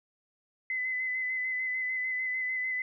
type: tone with vibrato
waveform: sine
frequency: 2025 Hz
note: B6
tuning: 43 cents sharp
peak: -29 dBFS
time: 0.7-2.82 s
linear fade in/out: 2 ms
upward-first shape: square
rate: 6.7 Hz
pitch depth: 19 cents each way
effects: none